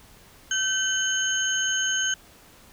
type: tone cluster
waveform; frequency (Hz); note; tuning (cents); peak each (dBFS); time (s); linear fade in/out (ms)
sine; 1535 / 3039 / 6480; G6 / F#7 / G#8; -37 / +46 / -43; -26 / -27 / -27; 0.51-2.14; 2
effects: pink hiss -52 dBFS RMS until 2.72 s